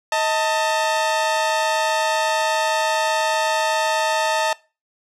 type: tone pair together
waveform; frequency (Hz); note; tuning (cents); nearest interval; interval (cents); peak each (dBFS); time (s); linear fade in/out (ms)
sawtooth; 631 / 892.4; D#5 / A5; +24 / +24; tritone; 600; -18 / -16; 0.12-4.53; 2
effects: noise-tail reverb RT60 0.3 s tail -21 dB re dry + low-pass 8000 Hz 12 dB/octave